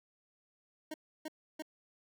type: tone bursts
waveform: 25% pulse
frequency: 311.1 Hz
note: D#4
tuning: in tune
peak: -35 dBFS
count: 3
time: 0.91-1.623 s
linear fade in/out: 5 ms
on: 31 ms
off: 310 ms
effects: none